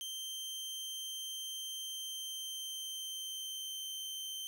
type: tone with pitch glide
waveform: sawtooth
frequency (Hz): 3136 to 3113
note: G7 to G7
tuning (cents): 0 to -13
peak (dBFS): -37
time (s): 0.01-4.47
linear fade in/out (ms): 0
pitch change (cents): -13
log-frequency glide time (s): 1.84-3.81
effects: none